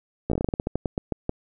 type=slowing click train; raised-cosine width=2 ms; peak=-11 dBFS; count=16; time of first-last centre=0.3-1.294 s; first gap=15 ms; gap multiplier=1.19; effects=none